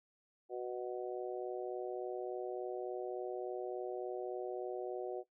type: harmonic tone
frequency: 123.47 Hz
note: B2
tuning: in tune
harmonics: 3 / 4 / 5 / 6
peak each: -40 / -44 / -46 / -46 dBFS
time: 0.49-5.24 s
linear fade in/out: 50 ms
effects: noise-tail reverb RT60 0.1 s tail -17 dB re dry